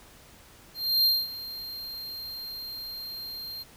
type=tone with ADSR envelope; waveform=square; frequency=4188 Hz; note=C8; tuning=1 cent sharp; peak=-19 dBFS; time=0.74-3.64 s; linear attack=310 ms; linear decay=220 ms; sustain=-17 dB; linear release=23 ms; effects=pink hiss -53 dBFS RMS until 3.76 s